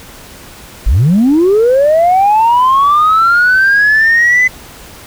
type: linear sweep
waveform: sine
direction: up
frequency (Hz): 36.82 to 2031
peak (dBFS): -4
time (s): 0.86-4.48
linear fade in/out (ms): 10
effects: tanh soft clip ceiling -3 dBFS + pink hiss -34 dBFS RMS until 5.06 s